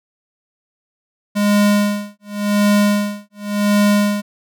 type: tone with tremolo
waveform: square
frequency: 205.6 Hz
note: G#3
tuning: 17 cents flat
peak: -11 dBFS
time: 1.35-4.22 s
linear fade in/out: 20 ms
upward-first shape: sine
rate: 0.9 Hz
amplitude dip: 100%
effects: none